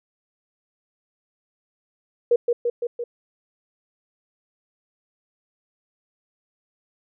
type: tone with echo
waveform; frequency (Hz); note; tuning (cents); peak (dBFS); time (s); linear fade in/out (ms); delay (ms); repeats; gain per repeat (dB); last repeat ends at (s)
sine; 477.4; A#4; +41; -13; 2.31-2.36; 5; 170; 4; -3; 3.04
effects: none